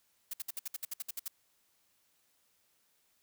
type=noise bursts; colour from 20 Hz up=blue; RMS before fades=-38 dBFS; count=12; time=0.31-1.281 s; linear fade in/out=5 ms; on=25 ms; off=61 ms; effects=white hiss -73 dBFS RMS until 3.22 s